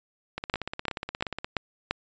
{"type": "two click trains", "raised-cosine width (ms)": 0.3, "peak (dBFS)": [-9, -16], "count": [5, 19], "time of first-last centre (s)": [[0.54, 1.91], [0.38, 1.445]], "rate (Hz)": [2.92, 16.9], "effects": ["resampled to 16000 Hz"]}